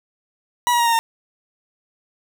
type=tone with pitch steps; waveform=40% pulse; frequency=970 / 955.5 / 941.3 / 927.3 / 913.4 Hz; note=B5 / A#5 / A#5 / A#5 / A#5; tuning=-31 / +43 / +17 / -9 / -36 cents; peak=-14 dBFS; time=0.67-0.99 s; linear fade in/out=0 ms; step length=64 ms; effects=none